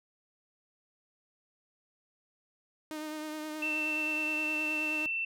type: tone with vibrato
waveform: sawtooth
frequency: 307.6 Hz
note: D#4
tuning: 20 cents flat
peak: -33 dBFS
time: 2.91-5.06 s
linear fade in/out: 0 ms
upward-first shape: triangle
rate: 9.5 Hz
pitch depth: 28 cents each way
type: tone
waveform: sine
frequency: 2682 Hz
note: E7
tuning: 29 cents sharp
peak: -30 dBFS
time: 3.62-5.25 s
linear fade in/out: 5 ms
effects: none